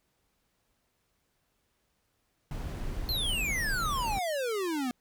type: noise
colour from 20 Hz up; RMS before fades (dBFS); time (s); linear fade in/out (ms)
brown; -35; 2.51-4.19; 2
type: exponential sweep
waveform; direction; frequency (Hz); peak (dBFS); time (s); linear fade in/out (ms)
square; down; 4300 to 239.4; -30; 3.09-4.91; 0
effects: pink hiss -75 dBFS RMS until 5 s